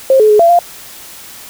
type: tone with pitch steps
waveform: sine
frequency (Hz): 532 / 429.1 / 421.3 / 678 / 696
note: C5 / A4 / G#4 / E5 / F5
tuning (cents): +29 / -43 / +25 / +49 / -6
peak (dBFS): -4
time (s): 0.1-0.59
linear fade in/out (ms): 2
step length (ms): 98
effects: white hiss -33 dBFS RMS until 1.49 s